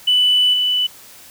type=tone with level steps; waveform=sine; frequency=2984 Hz; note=F#7; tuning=14 cents sharp; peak=-10 / -14 dBFS; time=0.07-0.87 s; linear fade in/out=10 ms; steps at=0.53 s; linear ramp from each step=10 ms; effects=tanh soft clip ceiling -7 dBFS + white hiss -42 dBFS RMS until 1.3 s